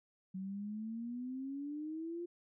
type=exponential sweep; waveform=sine; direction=up; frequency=186.1 to 350.9 Hz; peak=-39 dBFS; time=0.34-2.26 s; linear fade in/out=10 ms; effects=none